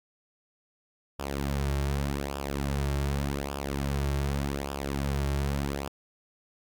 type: tone with flanger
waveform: sawtooth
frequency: 69.9 Hz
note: C#2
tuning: 15 cents sharp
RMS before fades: -30 dBFS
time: 1.19-5.88 s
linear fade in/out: 5 ms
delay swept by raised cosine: 0.48 to 4.08 ms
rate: 0.85 Hz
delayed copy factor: -0.7
effects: Opus 48 kbps